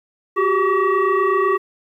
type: tone with frequency modulation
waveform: sine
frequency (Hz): 370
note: F#4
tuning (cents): 0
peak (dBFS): -14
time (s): 0.36-1.58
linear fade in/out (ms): 20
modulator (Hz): 768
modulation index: 1.5
effects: 9-bit